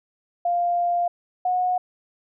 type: tone pair in turn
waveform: sine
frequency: 698.5 / 728.4 Hz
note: F5 / F#5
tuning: 0 / -27 cents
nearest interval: minor second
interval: 73 cents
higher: second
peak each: -19 dBFS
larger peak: neither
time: 0.45-1.08 / 1.45-1.78 s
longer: first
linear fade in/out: 5 ms
effects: none